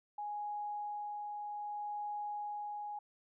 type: tone with tremolo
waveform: sine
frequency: 830.6 Hz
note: G#5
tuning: in tune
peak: -37 dBFS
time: 0.18-2.99 s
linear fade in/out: 5 ms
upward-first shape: sine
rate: 0.64 Hz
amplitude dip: 25%
effects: none